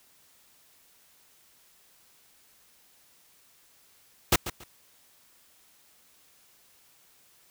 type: noise with echo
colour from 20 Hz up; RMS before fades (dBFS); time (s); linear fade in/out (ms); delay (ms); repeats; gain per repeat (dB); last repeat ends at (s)
pink; -20; 4.32-4.36; 5; 140; 2; -13; 4.64
effects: white hiss -61 dBFS RMS until 7.5 s